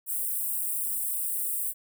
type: high-pass noise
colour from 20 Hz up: white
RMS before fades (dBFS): -30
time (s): 0.06-1.74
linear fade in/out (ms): 50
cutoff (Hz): 8100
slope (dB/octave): 96
effects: none